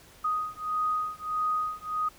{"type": "beating tone pair", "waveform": "sine", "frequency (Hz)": [1246, 1247.6], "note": ["D#6", "D#6"], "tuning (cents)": [2, 4], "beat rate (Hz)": 1.6, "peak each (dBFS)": -30, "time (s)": [0.24, 2.09], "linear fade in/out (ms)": 10, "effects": ["pink hiss -54 dBFS RMS until 2.18 s"]}